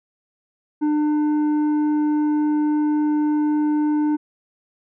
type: tone with tanh clipping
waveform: triangle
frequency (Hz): 300.3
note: D4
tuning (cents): +39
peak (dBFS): -18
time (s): 0.81-4.17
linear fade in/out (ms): 20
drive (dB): 11
effects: none